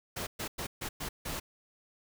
pink noise bursts at uneven times, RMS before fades -37 dBFS, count 6, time 0.16-0.27 / 0.39-0.48 / 0.58-0.67 / 0.81-0.89 / 1-1.09 / 1.25-1.4 s, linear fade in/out 10 ms, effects none

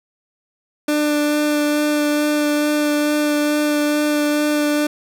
30% pulse tone with vibrato, 297 Hz, D4, 20 cents sharp, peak -13 dBFS, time 0.88-4.87 s, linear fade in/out 5 ms, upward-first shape sine, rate 2.3 Hz, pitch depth 10 cents each way, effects none

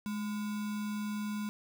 sine tone with sample-and-hold, 210 Hz, G#3, 19 cents sharp, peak -33 dBFS, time 0.06-1.49 s, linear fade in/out 0 ms, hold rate 1225 Hz, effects none

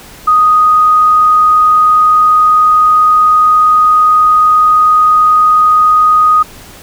sine tone, 1244.5 Hz, D#6, in tune, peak -4 dBFS, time 0.27-6.43 s, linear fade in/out 10 ms, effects pink hiss -34 dBFS RMS until 6.82 s

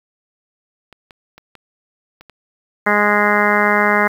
clicks, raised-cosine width 0.3 ms, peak -24 dBFS, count 6, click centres 0.927 / 1.108 / 1.38 / 1.553 / 2.21 / 2.297 s
harmonic tone, 207.4 Hz, G#3, 2 cents flat, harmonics 1 / 2 / 3 / 4 / 5 / 6 / 7 / 8 / 9 / 10, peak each -21 / -21 / -21 / -21 / -21 / -21 / -21 / -21 / -21 / -21 dBFS, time 2.86-4.08 s, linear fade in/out 10 ms
effects 7-bit

